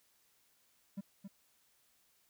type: tone with echo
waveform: triangle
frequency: 197.2 Hz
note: G3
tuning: 11 cents sharp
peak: -36 dBFS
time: 0.97-1.01 s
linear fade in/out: 10 ms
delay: 270 ms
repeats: 1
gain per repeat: -6 dB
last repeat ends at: 1.28 s
effects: white hiss -72 dBFS RMS until 2.29 s